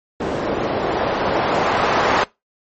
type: noise with low-pass filter sweep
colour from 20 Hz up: blue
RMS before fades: -19 dBFS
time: 0.2-2.24 s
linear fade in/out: 5 ms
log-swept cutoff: 430 to 930 Hz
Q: 1
effects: noise-tail reverb RT60 0.2 s tail -21 dB re dry + MP3 32 kbps